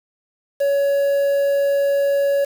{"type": "tone with quantisation", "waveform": "triangle", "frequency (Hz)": 561, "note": "C#5", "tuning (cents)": 21, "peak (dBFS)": -13, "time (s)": [0.6, 2.45], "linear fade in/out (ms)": 10, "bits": 6, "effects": []}